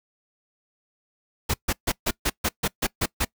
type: noise bursts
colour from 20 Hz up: pink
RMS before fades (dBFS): -23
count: 10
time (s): 1.49-3.25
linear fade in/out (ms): 10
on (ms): 50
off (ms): 140
effects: noise-tail reverb RT60 0.1 s tail -23 dB re dry